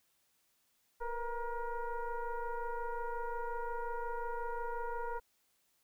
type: tone with frequency modulation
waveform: sine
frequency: 466.2 Hz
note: A#4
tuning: in tune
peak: -35 dBFS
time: 1-5.2 s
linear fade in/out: 20 ms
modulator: 479 Hz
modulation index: 1.6
effects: white hiss -75 dBFS RMS until 5.83 s